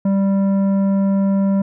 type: tone with tanh clipping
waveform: sine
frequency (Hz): 196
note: G3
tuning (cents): 0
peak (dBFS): -15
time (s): 0.05-1.62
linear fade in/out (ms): 5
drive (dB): 10
effects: none